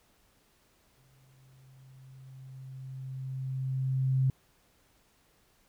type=tone with exponential growth; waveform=sine; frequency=131.8 Hz; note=C3; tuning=13 cents sharp; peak=-22 dBFS; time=0.98-4.3 s; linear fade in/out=2 ms; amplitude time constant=720 ms; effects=pink hiss -67 dBFS RMS until 5.68 s